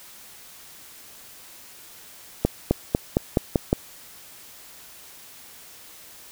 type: accelerating click train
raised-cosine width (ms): 2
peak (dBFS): -4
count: 7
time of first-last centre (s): 2.45-3.729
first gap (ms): 260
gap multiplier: 0.92
effects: white hiss -46 dBFS RMS until 6.31 s